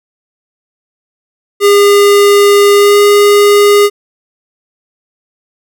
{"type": "tone with pitch glide", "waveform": "square", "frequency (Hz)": [405.8, 409.6], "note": ["G#4", "G#4"], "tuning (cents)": [-40, -24], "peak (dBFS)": -4, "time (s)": [1.6, 3.9], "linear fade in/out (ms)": 50, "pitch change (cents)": 16, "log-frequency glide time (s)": [2.75, 2.99], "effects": []}